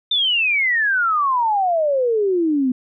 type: exponential sweep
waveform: sine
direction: down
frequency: 3628 to 246.9 Hz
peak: -15 dBFS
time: 0.11-2.72 s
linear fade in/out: 5 ms
effects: none